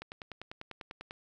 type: click train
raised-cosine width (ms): 0.3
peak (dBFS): -26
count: 12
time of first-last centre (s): 0.02-1.109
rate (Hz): 10.1
effects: none